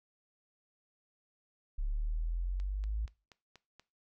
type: exponential sweep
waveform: sine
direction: up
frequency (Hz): 34.65 to 55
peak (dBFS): -31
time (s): 1.78-3.06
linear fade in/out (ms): 10
type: click train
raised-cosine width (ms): 0.2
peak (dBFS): -36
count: 6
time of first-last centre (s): 2.6-3.796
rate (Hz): 4.18
effects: noise-tail reverb RT60 0.3 s tail -19 dB re dry